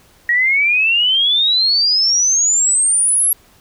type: exponential sweep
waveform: sine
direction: up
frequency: 1884 to 11390 Hz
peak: -11 dBFS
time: 0.29-3.33 s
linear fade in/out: 2 ms
effects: pink hiss -50 dBFS RMS until 3.6 s